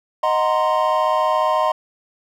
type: chord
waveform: triangle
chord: C half-diminished seventh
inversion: first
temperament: equal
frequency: 622.3 / 740 / 932.3 / 1046.5 Hz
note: Eb5 / Gb5 / Bb5 / C6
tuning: 0 / 0 / 0 / 0 cents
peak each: -18 / -22 / -20 / -18 dBFS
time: 0.23-1.72 s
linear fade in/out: 5 ms
effects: none